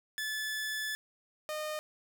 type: tone pair in turn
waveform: sawtooth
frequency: 1732 / 612.4 Hz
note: A6 / D#5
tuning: -28 / -28 cents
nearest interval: octave + tritone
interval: 1800 cents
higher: first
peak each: -30 / -31 dBFS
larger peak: first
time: 0.18-0.95 / 1.49-1.79 s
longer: first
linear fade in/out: 0 ms
effects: none